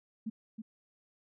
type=tone with echo; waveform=sine; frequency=220.3 Hz; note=A3; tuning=2 cents sharp; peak=-33 dBFS; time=0.26-0.3 s; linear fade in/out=10 ms; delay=320 ms; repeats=1; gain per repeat=-6 dB; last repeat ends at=0.62 s; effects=none